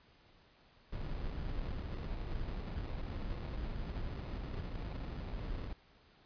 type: noise with sample-and-hold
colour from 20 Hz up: brown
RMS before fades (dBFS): -40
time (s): 0.92-5.73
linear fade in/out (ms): 5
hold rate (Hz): 1575
effects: pink hiss -65 dBFS RMS until 6.25 s + resampled to 11025 Hz